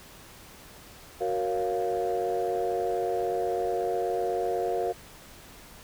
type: chord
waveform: sine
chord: Gb major seventh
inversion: none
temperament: equal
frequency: 370 / 466.2 / 554.4 / 698.5 Hz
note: Gb4 / Bb4 / Db5 / F5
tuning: 0 / 0 / 0 / 0 cents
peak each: -30 / -29 / -34 / -29 dBFS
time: 1.2-4.93 s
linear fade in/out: 20 ms
effects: tanh soft clip ceiling -19 dBFS + pink hiss -49 dBFS RMS until 5.83 s